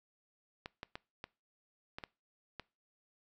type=clicks; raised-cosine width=0.3 ms; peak=-26 dBFS; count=7; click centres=0.659 / 0.831 / 0.955 / 1.241 / 1.985 / 2.038 / 2.597 s; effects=noise-tail reverb RT60 0.3 s tail -23 dB re dry